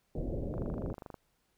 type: low-pass noise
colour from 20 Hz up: pink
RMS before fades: -36 dBFS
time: 0.15-0.93 s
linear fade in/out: 2 ms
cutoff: 620 Hz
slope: 48 dB/octave
type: click train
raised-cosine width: 1 ms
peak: -30 dBFS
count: 16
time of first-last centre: 0.54-1.142 s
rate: 24.9 Hz
effects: pink hiss -75 dBFS RMS until 1.57 s